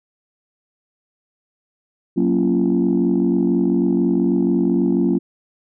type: chord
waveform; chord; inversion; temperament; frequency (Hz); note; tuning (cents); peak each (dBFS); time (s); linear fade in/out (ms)
sine; Gb major seventh; none; equal with one note detuned; 185 / 233.1 / 277.2 / 343.4; Gb3 / Bb3 / Db4 / F4; 0 / 0 / 0 / -29; -19; 2.16-5.19; 20
effects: tanh soft clip ceiling -8 dBFS